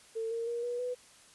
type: tone with pitch steps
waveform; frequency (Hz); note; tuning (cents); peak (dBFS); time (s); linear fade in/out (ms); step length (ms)
sine; 450 / 461.1 / 472.4 / 484 / 495.9; A4 / A#4 / A#4 / B4 / B4; +39 / -19 / +23 / -35 / +7; -32; 0.15-0.95; 20; 160
effects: white hiss -58 dBFS RMS until 1.34 s + resampled to 24000 Hz